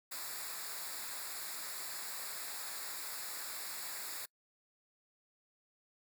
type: noise with comb filter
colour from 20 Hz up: white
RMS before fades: -43 dBFS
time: 0.11-4.26 s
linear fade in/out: 10 ms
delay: 0.33 ms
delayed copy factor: -0.75
effects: noise-tail reverb RT60 0.1 s tail -26 dB re dry